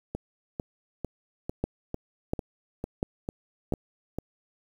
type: two click trains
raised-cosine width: 2 ms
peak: -13 / -18 dBFS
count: 4 / 10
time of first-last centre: 1.64-3.723 / 0.15-4.186 s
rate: 1.44 / 2.23 Hz
effects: 8-bit